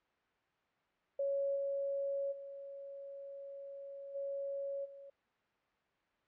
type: tone with level steps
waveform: sine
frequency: 556 Hz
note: C#5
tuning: 5 cents sharp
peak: -32 / -34 / -45 / -37 / -50 dBFS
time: 1.19-5.1 s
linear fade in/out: 5 ms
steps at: 1.55 / 2.31 / 4.14 / 4.84 s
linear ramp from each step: 20 ms
effects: white hiss -75 dBFS RMS until 6.27 s + low-pass 2000 Hz 12 dB/octave